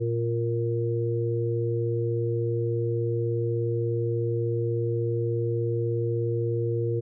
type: harmonic tone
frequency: 116.54 Hz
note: A#2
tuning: in tune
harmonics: 1 / 3 / 4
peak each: -26 / -30 / -29 dBFS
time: 0-7.01 s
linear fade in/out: 20 ms
effects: none